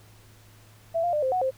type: tone with pitch steps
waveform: sine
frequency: 664 / 698 / 600 / 522 / 737 / 525 Hz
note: E5 / F5 / D5 / C5 / F#5 / C5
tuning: +12 / -1 / +37 / -4 / -7 / +6 cents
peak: -22 dBFS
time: 0.94-1.51 s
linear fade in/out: 20 ms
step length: 95 ms
effects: added 106 Hz sine -52 dBFS peak until 1.57 s + pink hiss -56 dBFS RMS until 1.57 s